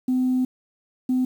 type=tone pair in turn; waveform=sine; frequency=255 / 255 Hz; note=C4 / C4; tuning=-44 / -44 cents; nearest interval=unison; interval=0 cents; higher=neither; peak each=-17 dBFS; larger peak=neither; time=0.08-0.45 / 1.09-1.25 s; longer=first; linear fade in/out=5 ms; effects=tanh soft clip ceiling -15 dBFS + 8-bit